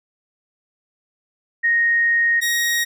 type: tone pair in turn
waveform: sine / sawtooth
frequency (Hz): 1864.7 / 1882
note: A#6 / A#6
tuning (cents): 0 / +16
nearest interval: unison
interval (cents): 16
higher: second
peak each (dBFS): -14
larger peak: neither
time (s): 1.63-2.41 / 2.41-2.85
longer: first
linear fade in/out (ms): 20
effects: none